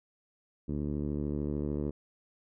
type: tone with low-pass filter sweep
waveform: 10% pulse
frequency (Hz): 73.42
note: D2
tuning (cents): 0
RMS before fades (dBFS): -33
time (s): 0.68-1.91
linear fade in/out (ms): 10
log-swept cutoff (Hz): 290 to 440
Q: 1.2
effects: none